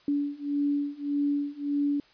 sine beating tone pair, 286.2 / 287.9 Hz, D4 / D4, -45 / -34 cents, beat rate 1.7 Hz, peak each -29 / -28 dBFS, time 0.08-2 s, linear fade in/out 2 ms, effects white hiss -59 dBFS RMS until 2.13 s + resampled to 11025 Hz

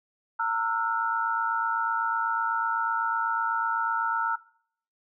sine tone cluster, 914 / 1329 / 1437 Hz, A#5 / E6 / F6, -34 / +14 / +49 cents, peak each -28 / -28 / -30 dBFS, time 0.39-4.36 s, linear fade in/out 10 ms, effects noise-tail reverb RT60 0.6 s tail -21 dB re dry

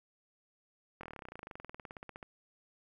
slowing click train, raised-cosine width 0.5 ms, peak -30 dBFS, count 30, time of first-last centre 1.01-2.228 s, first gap 23 ms, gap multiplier 1.04, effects 11-bit

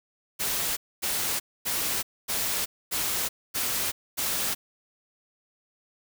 white noise bursts, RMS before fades -28 dBFS, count 7, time 0.39-4.55 s, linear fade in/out 20 ms, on 380 ms, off 250 ms, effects none

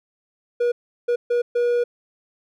triangle tone bursts at uneven times, 481.2 Hz, B4, 45 cents flat, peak -15 dBFS, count 4, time 0.6-0.72 / 1.08-1.16 / 1.3-1.42 / 1.55-1.84 s, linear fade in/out 10 ms, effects none

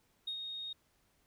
sine tone with ADSR envelope, 3723 Hz, A#7, 3 cents flat, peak -34 dBFS, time 0.27-0.73 s, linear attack 7 ms, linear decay 87 ms, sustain -5 dB, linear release 5 ms, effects tanh soft clip ceiling -31 dBFS + pink hiss -73 dBFS RMS until 1.26 s

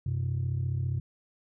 sine tone pair together, 93.71 / 128.6 Hz, F#2 / C3, +23 / -30 cents, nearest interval perfect fourth, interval 547 cents, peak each -29 / -28 dBFS, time 0.06-1 s, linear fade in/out 5 ms, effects tanh soft clip ceiling -23 dBFS

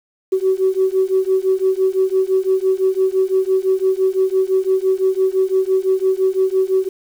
sine beating tone pair, 376 / 381.9 Hz, F#4 / G4, +28 / -45 cents, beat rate 5.9 Hz, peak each -16 dBFS, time 0.32-6.89 s, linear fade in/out 10 ms, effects tanh soft clip ceiling -6 dBFS + 7-bit

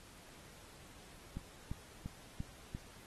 click train, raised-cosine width 5 ms, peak -28 dBFS, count 5, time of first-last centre 1.37-2.749 s, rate 2.9 Hz, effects pink hiss -58 dBFS RMS until 3.06 s + AAC 32 kbps

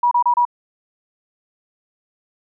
sine tone bursts, 966 Hz, B5, 39 cents flat, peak -12 dBFS, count 4, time 0.03-0.452 s, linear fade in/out 5 ms, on 83 ms, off 30 ms, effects none

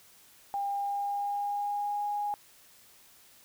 sine tone with pitch glide, 802 to 824.5 Hz, G5 to G#5, +39 to -13 cents, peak -29 dBFS, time 0.54-2.34 s, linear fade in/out 0 ms, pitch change +48 cents, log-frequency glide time 0.68-2.09 s, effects white hiss -58 dBFS RMS until 3.44 s

